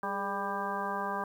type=harmonic tone with a mistuned harmonic; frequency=198.1 Hz; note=G3; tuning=18 cents sharp; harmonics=1 / 2 / 3 / 4 / 5 / 6 / 8; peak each=-41 / -41 / -41 / -38 / -36 / -38 / -40 dBFS; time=0.03-1.24 s; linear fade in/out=2 ms; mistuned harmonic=2; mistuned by=+60 cents; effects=10-bit